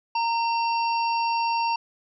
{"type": "harmonic tone with a mistuned harmonic", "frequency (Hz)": 925, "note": "A#5", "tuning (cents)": -14, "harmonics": [1, 3, 5, 6], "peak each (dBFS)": [-22, -32, -36, -38], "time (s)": [0.15, 1.76], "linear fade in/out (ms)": 5, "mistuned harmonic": 3, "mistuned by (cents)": -38, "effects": []}